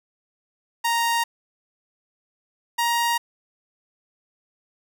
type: tone pair in turn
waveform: sawtooth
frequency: 932.3 / 940.4 Hz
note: A#5 / A#5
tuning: 0 / +15 cents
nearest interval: unison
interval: 15 cents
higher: second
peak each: -16 dBFS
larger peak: neither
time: 0.84-1.24 / 2.78-3.18 s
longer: neither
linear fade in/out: 10 ms
effects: none